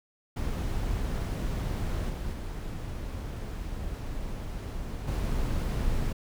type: noise with level steps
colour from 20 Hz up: brown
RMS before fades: -30 / -33 / -35 / -29 dBFS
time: 0.36-6.13 s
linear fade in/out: 10 ms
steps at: 2.09 / 2.33 / 5.07 s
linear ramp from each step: 10 ms
effects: none